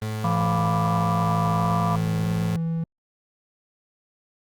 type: tone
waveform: 35% pulse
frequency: 108.5 Hz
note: A2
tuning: 24 cents flat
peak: -24 dBFS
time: 0.02-2.56 s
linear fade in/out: 0 ms
type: tone with vibrato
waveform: triangle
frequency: 166.6 Hz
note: E3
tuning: 19 cents sharp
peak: -21 dBFS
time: 0.24-2.84 s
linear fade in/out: 5 ms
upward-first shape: square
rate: 1.5 Hz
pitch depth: 20 cents each way
type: chord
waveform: sine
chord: B diminished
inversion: second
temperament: equal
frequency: 698.5 / 987.8 / 1174.7 Hz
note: F5 / B5 / D6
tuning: 0 / 0 / 0 cents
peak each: -28 dBFS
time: 0.24-1.96 s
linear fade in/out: 5 ms
effects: Opus 24 kbps